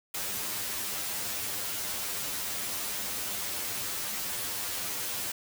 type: noise with comb filter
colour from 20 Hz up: white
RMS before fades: -34 dBFS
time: 0.14-5.32 s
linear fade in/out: 5 ms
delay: 10 ms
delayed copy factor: +0.7
effects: none